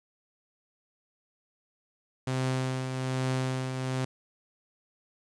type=tone with tremolo; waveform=sawtooth; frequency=130 Hz; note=C3; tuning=11 cents flat; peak=-22 dBFS; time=2.27-4.05 s; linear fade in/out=5 ms; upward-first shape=triangle; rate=1.2 Hz; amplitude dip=50%; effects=resampled to 22050 Hz + 9-bit